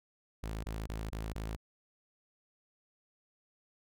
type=tone bursts; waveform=sawtooth; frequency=54.2 Hz; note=A1; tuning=25 cents flat; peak=-33 dBFS; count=5; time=0.43-1.564 s; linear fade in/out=5 ms; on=210 ms; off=21 ms; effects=none